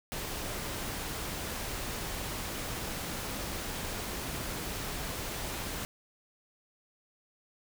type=noise; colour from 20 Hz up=pink; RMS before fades=-37 dBFS; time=0.12-5.85 s; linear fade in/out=0 ms; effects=none